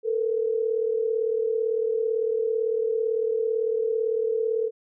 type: tone pair together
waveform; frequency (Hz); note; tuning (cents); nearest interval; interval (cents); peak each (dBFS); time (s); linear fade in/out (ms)
sine; 443.5 / 481.4; A4 / B4; +14 / -44; minor second; 142; -23 / -28; 0.03-4.71; 50
effects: none